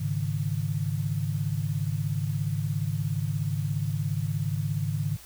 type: chord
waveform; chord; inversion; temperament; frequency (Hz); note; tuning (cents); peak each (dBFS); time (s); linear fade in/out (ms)
sine; Ab suspended fourth; none; equal; 103.83 / 138.59 / 155.56; Ab2 / Db3 / Eb3; 0 / 0 / 0; -30; 0-5.17; 10
effects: added 60 Hz sine -53 dBFS peak until 5.25 s + white hiss -49 dBFS RMS until 5.25 s